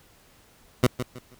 15% pulse tone with echo, 125 Hz, B2, 21 cents sharp, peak -9 dBFS, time 0.83-0.87 s, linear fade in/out 5 ms, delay 160 ms, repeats 3, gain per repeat -11 dB, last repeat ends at 1.35 s, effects pink hiss -57 dBFS RMS until 1.39 s

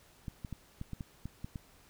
clicks, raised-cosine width 5 ms, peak -27 dBFS, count 9, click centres 0.282 / 0.448 / 0.527 / 0.814 / 0.933 / 1.008 / 1.256 / 1.445 / 1.558 s, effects pink hiss -62 dBFS RMS until 1.89 s

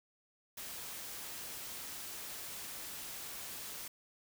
white noise, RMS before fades -45 dBFS, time 0.57-3.88 s, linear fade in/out 5 ms, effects none

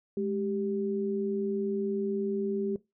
sine tone pair together, 208.9 / 392 Hz, G#3 / G4, +10 / 0 cents, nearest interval major seventh, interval 1090 cents, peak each -31 / -30 dBFS, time 0.17-2.76 s, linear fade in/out 2 ms, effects noise-tail reverb RT60 0.2 s tail -19 dB re dry

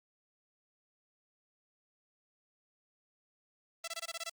5% pulse tone bursts, 667 Hz, E5, 20 cents sharp, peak -26 dBFS, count 8, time 3.84-4.297 s, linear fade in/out 5 ms, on 37 ms, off 23 ms, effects Opus 24 kbps

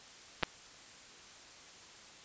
clicks, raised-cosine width 0.3 ms, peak -19 / -11 dBFS, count 2, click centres 0.427 / 0.433 s, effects white hiss -54 dBFS RMS until 2.24 s + resampled to 16000 Hz

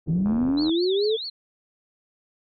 white low-pass noise, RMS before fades -35 dBFS, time 0.06-0.52 s, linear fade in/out 20 ms, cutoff 360 Hz, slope 24 dB/octave
sine linear sweep, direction up, 153.9 to 451.2 Hz, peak -19 dBFS, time 0.08-1.17 s, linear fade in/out 20 ms
click train, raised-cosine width 1 ms, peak -22 dBFS, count 37, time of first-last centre 0.26-0.694 s, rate 82.9 Hz
sine tone with vibrato, 3877 Hz, B7, 33 cents flat, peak -29 dBFS, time 0.57-1.3 s, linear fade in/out 10 ms, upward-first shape triangle, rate 4.7 Hz, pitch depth 280 cents each way
effects MP3 96 kbps

